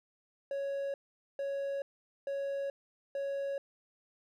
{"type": "tone bursts", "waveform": "triangle", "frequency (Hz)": 555, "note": "C#5", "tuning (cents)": 2, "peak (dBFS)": -31, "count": 4, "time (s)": [0.51, 3.58], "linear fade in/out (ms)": 2, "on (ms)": 430, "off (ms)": 450, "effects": []}